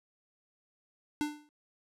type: tone with exponential decay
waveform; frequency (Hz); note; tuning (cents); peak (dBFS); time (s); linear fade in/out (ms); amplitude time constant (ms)
square; 297.8; D4; +24; -27; 1.21-1.49; 0; 60
effects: low-pass 12000 Hz 12 dB/octave